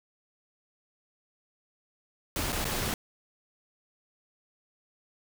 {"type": "noise with dropouts", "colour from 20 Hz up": "pink", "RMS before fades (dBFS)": -31, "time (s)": [2.36, 2.94], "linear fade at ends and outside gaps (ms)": 1, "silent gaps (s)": [[2.522, 2.527], [2.644, 2.652]], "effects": []}